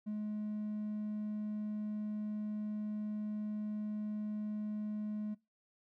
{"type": "tone", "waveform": "triangle", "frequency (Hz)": 211.4, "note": "G#3", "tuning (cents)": 31, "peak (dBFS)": -33, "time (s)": [0.06, 5.35], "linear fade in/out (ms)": 20, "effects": ["noise-tail reverb RT60 0.2 s tail -22 dB re dry", "tanh soft clip ceiling -31 dBFS"]}